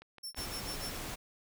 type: click train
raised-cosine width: 0.3 ms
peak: -35 dBFS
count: 6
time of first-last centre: 0.02-0.836 s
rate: 6.13 Hz
type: tone with tremolo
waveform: sawtooth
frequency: 5410 Hz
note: E8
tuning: 44 cents sharp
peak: -36 dBFS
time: 0.23-0.97 s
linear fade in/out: 10 ms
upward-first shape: sine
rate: 6.8 Hz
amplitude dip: 100%
type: noise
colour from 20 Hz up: pink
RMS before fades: -41 dBFS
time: 0.36-1.16 s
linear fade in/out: 20 ms
effects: none